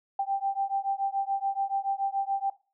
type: beating tone pair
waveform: sine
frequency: 784 / 791 Hz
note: G5 / G5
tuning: 0 / +15 cents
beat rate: 7 Hz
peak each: -29 dBFS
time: 0.19-2.5 s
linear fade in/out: 5 ms
effects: noise-tail reverb RT60 0.3 s tail -17 dB re dry